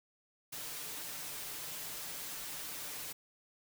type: noise with comb filter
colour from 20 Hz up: white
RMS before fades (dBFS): -43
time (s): 0.52-3.13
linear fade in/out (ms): 10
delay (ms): 6.7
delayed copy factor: +0.6
effects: none